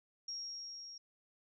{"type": "tone with level ramp", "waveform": "sine", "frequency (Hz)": 5588, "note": "F8", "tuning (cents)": 0, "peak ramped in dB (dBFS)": [-39, -48], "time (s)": [0.28, 0.98], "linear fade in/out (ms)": 5, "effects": []}